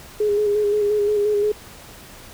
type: tone with vibrato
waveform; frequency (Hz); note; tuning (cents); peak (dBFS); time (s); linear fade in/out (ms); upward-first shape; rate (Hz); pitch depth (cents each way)
sine; 415.7; G#4; +2; -16; 0.2-1.52; 5; square; 5.7; 27
effects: pink hiss -42 dBFS RMS until 2.33 s